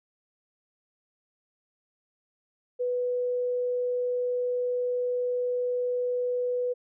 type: tone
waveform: sine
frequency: 493.9 Hz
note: B4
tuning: in tune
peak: -25 dBFS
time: 2.79-6.74 s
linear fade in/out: 20 ms
effects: none